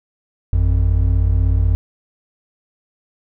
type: tone pair together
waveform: triangle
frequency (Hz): 53.05 / 89.3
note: G#1 / F2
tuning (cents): +38 / +39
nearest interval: major sixth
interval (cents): 901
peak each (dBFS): -13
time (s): 0.53-1.75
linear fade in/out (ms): 0
effects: none